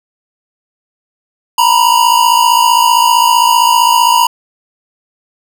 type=tone pair together; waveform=square; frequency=932.4 / 987.8 Hz; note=A#5 / B5; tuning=0 / 0 cents; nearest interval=minor second; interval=100 cents; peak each=-10 dBFS; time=1.58-4.27 s; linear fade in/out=5 ms; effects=none